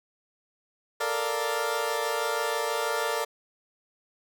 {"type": "chord", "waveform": "20% pulse", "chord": "Bb major seventh", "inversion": "third", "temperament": "equal", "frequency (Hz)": [440, 466.2, 587.3, 698.5], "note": ["A4", "Bb4", "D5", "F5"], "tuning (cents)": [0, 0, 0, 0], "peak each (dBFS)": [-28, -26, -26, -31], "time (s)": [1, 3.25], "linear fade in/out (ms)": 10, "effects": []}